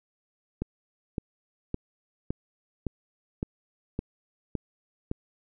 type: click train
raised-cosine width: 3 ms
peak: -16 dBFS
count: 9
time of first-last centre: 0.62-5.114 s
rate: 1.78 Hz
effects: none